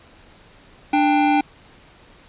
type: tone pair together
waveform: square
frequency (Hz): 295.3 / 792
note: D4 / G5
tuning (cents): +10 / +18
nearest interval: octave + perfect fourth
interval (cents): 1708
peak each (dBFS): -18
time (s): 0.93-1.41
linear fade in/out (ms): 5
effects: pink hiss -49 dBFS RMS until 2.28 s + resampled to 8000 Hz